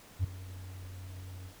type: tone with ADSR envelope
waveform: triangle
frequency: 92.5 Hz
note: F#2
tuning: in tune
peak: -20 dBFS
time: 0.19-1.55 s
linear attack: 52 ms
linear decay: 6 ms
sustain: -20 dB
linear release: 93 ms
effects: tanh soft clip ceiling -22 dBFS + pink hiss -55 dBFS RMS until 1.6 s